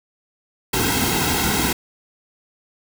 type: noise with comb filter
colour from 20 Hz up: pink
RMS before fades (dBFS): -20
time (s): 0.73-1.73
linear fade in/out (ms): 5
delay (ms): 1.7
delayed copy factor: -0.85
effects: none